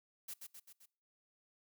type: noise with echo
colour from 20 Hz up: blue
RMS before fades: -45 dBFS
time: 0.28-0.34 s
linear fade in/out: 10 ms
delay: 130 ms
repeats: 4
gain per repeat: -4 dB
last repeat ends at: 0.86 s
effects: noise-tail reverb RT60 0.5 s tail -24 dB re dry